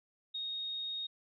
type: tone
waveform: sine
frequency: 3729 Hz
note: A#7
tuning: in tune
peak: -36 dBFS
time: 0.34-1.07 s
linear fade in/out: 10 ms
effects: none